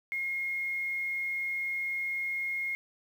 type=tone with quantisation; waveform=sine; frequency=2148 Hz; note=C7; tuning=45 cents sharp; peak=-30 dBFS; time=0.12-2.75 s; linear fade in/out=0 ms; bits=9; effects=none